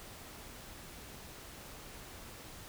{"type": "silence", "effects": ["pink hiss -50 dBFS RMS until 2.68 s"]}